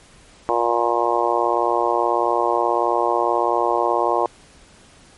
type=harmonic tone; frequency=118.4 Hz; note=A#2; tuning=27 cents sharp; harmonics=3 / 4 / 5 / 6 / 7 / 8 / 9; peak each=-24 / -24 / -24 / -24 / -24 / -24 / -24 dBFS; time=0.49-4.26 s; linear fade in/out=0 ms; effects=pink hiss -49 dBFS RMS until 5.17 s + MP3 48 kbps